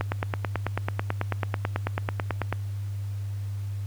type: click train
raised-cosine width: 0.5 ms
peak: -11 dBFS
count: 24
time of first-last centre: 0.01-2.526 s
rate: 9.14 Hz
effects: added 100 Hz sine -29 dBFS peak until 3.86 s + pink hiss -53 dBFS RMS until 3.86 s